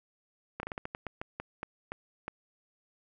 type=slowing click train; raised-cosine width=0.5 ms; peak=-21 dBFS; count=13; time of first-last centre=0.6-2.28 s; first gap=31 ms; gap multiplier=1.25; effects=none